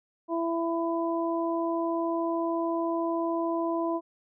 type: harmonic tone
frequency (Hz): 333.6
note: E4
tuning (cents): +21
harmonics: 1 / 2 / 3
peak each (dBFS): -28 / -31 / -33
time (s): 0.28-4.01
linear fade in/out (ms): 50
effects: none